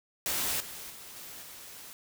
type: noise with level steps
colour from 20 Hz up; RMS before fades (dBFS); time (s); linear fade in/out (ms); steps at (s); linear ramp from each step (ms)
white; -31 / -43 / -47 / -45 / -47; 0.26-1.93; 0; 0.6 / 0.9 / 1.16 / 1.42; 5
effects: none